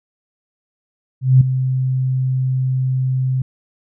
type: tone with ADSR envelope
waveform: sine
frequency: 130 Hz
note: C3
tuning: 11 cents flat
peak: -4 dBFS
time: 1.21-3.42 s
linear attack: 200 ms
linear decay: 4 ms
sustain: -11 dB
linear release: 4 ms
effects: none